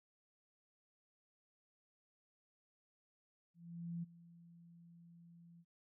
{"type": "tone with ADSR envelope", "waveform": "sine", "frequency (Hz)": 170, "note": "F3", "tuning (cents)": -46, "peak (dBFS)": -39, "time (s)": [3.54, 5.65], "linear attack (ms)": 490, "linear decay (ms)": 18, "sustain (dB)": -19, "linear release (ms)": 53, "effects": []}